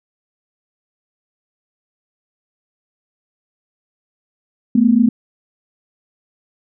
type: tone pair together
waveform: sine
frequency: 220 / 246.9 Hz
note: A3 / B3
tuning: 0 / 0 cents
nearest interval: major second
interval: 200 cents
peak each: -12 dBFS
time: 4.75-5.09 s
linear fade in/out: 5 ms
effects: none